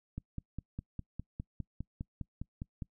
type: click train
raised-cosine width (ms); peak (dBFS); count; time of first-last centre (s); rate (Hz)
5; -26; 14; 0.18-2.822; 4.92
effects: noise-tail reverb RT60 0.1 s tail -25 dB re dry